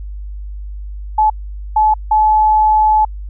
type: tone bursts at uneven times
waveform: sine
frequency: 860 Hz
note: A5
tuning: 40 cents flat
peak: -8 dBFS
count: 3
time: 1.18-1.3 / 1.76-1.94 / 2.11-3.05 s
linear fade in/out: 5 ms
effects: added 50 Hz sine -24 dBFS peak until 3.29 s